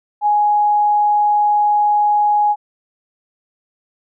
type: tone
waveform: sine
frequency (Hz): 833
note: G#5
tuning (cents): +5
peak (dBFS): -11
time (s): 0.21-2.56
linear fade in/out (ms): 50
effects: none